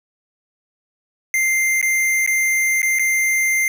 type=tone with dropouts; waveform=square; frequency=2093 Hz; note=C7; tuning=in tune; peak=-16 dBFS; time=1.34-3.68 s; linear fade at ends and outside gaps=1 ms; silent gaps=1.814-1.827 / 2.263-2.275 / 2.818-2.829 / 2.987-2.994 s; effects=none